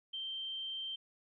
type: tone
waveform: sine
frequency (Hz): 3136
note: G7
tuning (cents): 0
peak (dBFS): -38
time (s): 0.13-0.96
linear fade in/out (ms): 10
effects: none